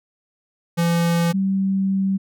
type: tone pair in turn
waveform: square / sine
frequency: 169.7 / 193.23 Hz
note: F3 / G3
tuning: -49 / -25 cents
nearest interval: major second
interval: 224 cents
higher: second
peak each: -17 dBFS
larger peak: neither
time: 0.77-1.33 / 1.33-2.18 s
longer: second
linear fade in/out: 20 ms
effects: none